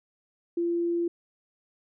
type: tone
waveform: sine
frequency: 342.4 Hz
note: F4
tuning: 34 cents flat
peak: -24 dBFS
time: 0.57-1.08 s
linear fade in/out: 5 ms
effects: none